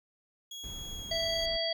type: tone with pitch glide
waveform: 30% pulse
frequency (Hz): 3322 to 3269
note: G#7 to G#7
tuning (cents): 0 to -28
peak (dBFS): -38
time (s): 0.51-1.46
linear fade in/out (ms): 5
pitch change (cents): -28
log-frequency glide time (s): 0.92-1.21
type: noise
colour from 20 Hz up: brown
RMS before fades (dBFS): -44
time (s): 0.63-1.57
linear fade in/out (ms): 10
type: harmonic tone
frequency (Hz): 660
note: E5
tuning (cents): +2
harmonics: 1 / 3 / 5 / 7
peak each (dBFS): -33 / -40 / -34 / -34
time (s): 1.11-1.73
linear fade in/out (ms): 5
effects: none